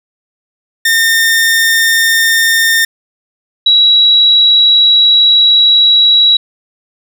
sawtooth / sine tone pair in turn, 1818 / 3889 Hz, A#6 / B7, -44 / -27 cents, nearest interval octave + minor second, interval 1317 cents, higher second, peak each -4 dBFS, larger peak neither, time 0.85-2.85 / 3.66-6.37 s, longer second, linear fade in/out 5 ms, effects none

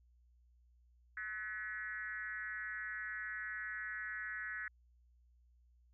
sine tone with frequency modulation, 1710 Hz, A6, 50 cents flat, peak -40 dBFS, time 1.17-4.68 s, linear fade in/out 2 ms, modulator 209 Hz, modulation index 1.3, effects added 60 Hz sine -65 dBFS peak until 5.93 s

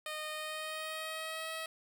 10% pulse tone with pitch glide, 615 to 642.6 Hz, D#5 to E5, -20 to -44 cents, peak -30 dBFS, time 0.06-1.66 s, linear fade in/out 2 ms, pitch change +76 cents, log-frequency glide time 0.31-1.51 s, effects none

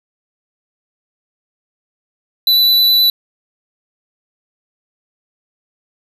square tone with vibrato, 3976 Hz, B7, 11 cents sharp, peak -9 dBFS, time 2.47-3.1 s, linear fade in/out 2 ms, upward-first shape triangle, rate 9.6 Hz, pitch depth 14 cents each way, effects none

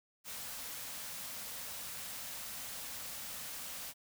white band-stop noise, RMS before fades -44 dBFS, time 0.24-3.94 s, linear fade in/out 50 ms, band 300 to 440 Hz, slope 96 dB/octave, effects none

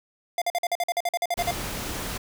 square tone bursts, 698.5 Hz, F5, in tune, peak -23 dBFS, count 14, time 0.38-1.509 s, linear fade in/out 2 ms, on 37 ms, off 47 ms
pink noise, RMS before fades -32 dBFS, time 1.37-2.18 s, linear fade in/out 10 ms
effects none

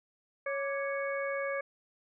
harmonic tone with a mistuned harmonic, 554.4 Hz, C#5, in tune, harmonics 1 / 2 / 3 / 4, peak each -33 / -40 / -39 / -40 dBFS, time 0.46-1.61 s, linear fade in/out 5 ms, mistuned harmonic 2, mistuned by +91 cents, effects none

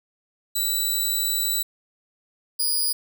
10% pulse tone pair in turn, 3951 / 4911 Hz, B7 / D#8, 0 / -23 cents, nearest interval major third, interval 377 cents, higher second, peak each -14 dBFS, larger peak neither, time 0.55-1.63 / 2.59-2.93 s, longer first, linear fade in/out 10 ms, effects none

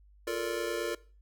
square chord, Bb major seventh, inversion second, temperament just, 349.6 / 437 / 466.2 / 582.7 Hz, F4 / A4 / Bb4 / D5, +2 / -12 / 0 / -14 cents, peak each -37 / -39 / -36 / -39 dBFS, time 0.27-0.95 s, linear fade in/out 5 ms, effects noise-tail reverb RT60 0.4 s tail -21 dB re dry + added 50 Hz sine -56 dBFS peak until 1.21 s

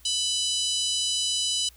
harmonic tone, 994 Hz, B5, 11 cents sharp, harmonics 3 / 4 / 5 / 6 / 7 / 8 / 9 / 10, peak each -28 / -30 / -32 / -34 / -35 / -36 / -37 / -38 dBFS, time 0.05-1.69 s, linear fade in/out 5 ms, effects added 60 Hz sine -53 dBFS peak until 1.76 s + white hiss -57 dBFS RMS until 1.76 s

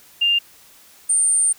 sine tone pair in turn, 2800 / 8920 Hz, F7 / C#9, +4 / +10 cents, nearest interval octave + minor sixth, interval 2006 cents, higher second, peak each -14 dBFS, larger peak neither, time 0.21-0.39 / 1.09-1.53 s, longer second, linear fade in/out 10 ms, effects white hiss -49 dBFS RMS until 1.58 s

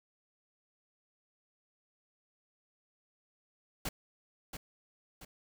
pink noise with echo, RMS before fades -36 dBFS, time 3.85-3.89 s, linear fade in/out 5 ms, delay 680 ms, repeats 2, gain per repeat -7 dB, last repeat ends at 5.25 s, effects none

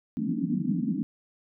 pink band-pass noise, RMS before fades -28 dBFS, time 0.17-1.03 s, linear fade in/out 0 ms, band 160 to 300 Hz, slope 96 dB/octave, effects none

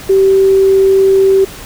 sine tone, 386.6 Hz, G4, 24 cents flat, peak -5 dBFS, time 0.09-1.45 s, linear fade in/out 10 ms, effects pink hiss -30 dBFS RMS until 1.65 s

